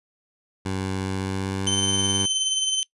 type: tone with pitch glide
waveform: 15% pulse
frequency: 95.1 to 97.27 Hz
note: F#2 to G2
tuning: +48 to -13 cents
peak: -19 dBFS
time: 0.65-2.26 s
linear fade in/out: 10 ms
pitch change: +39 cents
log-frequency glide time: 1.03-1.96 s
type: tone with tremolo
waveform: 25% pulse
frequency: 3079 Hz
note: G7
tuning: 32 cents flat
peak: -16 dBFS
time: 1.67-2.83 s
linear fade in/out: 0 ms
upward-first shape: sine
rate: 19 Hz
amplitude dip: 40%
effects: noise-tail reverb RT60 0.1 s tail -22 dB re dry + resampled to 24000 Hz